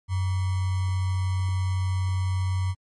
sine tone with sample-and-hold, 93.2 Hz, F#2, 13 cents sharp, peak -22 dBFS, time 0.08-2.75 s, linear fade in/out 50 ms, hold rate 1050 Hz, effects MP3 48 kbps

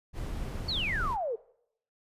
brown noise, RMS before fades -35 dBFS, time 0.13-1.17 s, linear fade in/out 50 ms
sine exponential sweep, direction down, 4600 to 425.2 Hz, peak -29 dBFS, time 0.68-1.36 s, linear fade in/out 10 ms
effects noise-tail reverb RT60 0.7 s tail -21 dB re dry + resampled to 32000 Hz

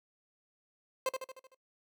30% pulse tone with echo, 523.3 Hz, C5, in tune, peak -26 dBFS, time 1.06-1.09 s, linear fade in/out 2 ms, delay 76 ms, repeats 6, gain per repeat -5 dB, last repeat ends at 1.546 s, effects noise-tail reverb RT60 0.1 s tail -21 dB re dry

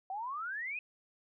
sine exponential sweep, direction up, 740 to 2571 Hz, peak -36 dBFS, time 0.1-0.79 s, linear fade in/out 2 ms, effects none

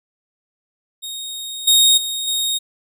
sawtooth tone with level steps, 3729 Hz, A#7, in tune, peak -24 / -7 / -19 / -15 dBFS, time 1.02-2.59 s, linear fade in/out 20 ms, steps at 1.67 / 1.97 / 2.27 s, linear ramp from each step 10 ms, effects none

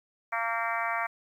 harmonic tone with a mistuned harmonic, 230 Hz, A#3, 23 cents flat, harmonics 3 / 4 / 5 / 6 / 7 / 8 / 9 / 10, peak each -34 / -35 / -34 / -36 / -38 / -36 / -38 / -38 dBFS, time 0.32-1.07 s, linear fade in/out 10 ms, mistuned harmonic 7, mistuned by -27 cents, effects 10-bit

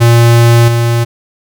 square tone with level steps, 117.5 Hz, A#2, 14 cents sharp, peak -4 / -9 dBFS, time 0-1.05 s, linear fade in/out 20 ms, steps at 0.68 s, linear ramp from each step 2 ms, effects none

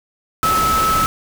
sine tone in noise, 1301 Hz, E6, 23 cents flat, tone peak -14 dBFS, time 0.43-1.06 s, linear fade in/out 0 ms, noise pink, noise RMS -22 dBFS, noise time 0.43-1.06 s, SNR +5 dB, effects none

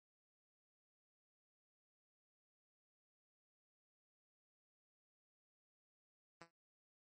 5% pulse tone with exponential decay, 167.9 Hz, E3, 32 cents sharp, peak -39 dBFS, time 6.41-6.51 s, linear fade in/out 2 ms, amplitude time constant 21 ms, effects high-pass 80 Hz 12 dB/octave + MP3 32 kbps

